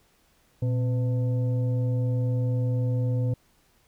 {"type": "tone with frequency modulation", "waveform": "sine", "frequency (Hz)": 119.9, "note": "A#2", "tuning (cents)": 49, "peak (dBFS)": -22, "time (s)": [0.62, 3.34], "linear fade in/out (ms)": 5, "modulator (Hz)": 384, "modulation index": 0.45, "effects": ["pink hiss -64 dBFS RMS until 3.87 s"]}